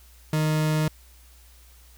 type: tone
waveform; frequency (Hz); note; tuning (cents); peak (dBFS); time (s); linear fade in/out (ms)
40% pulse; 154.8; D#3; -9; -20; 0.33-0.88; 2
effects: added 60 Hz sine -50 dBFS peak until 1.97 s + white hiss -56 dBFS RMS until 1.97 s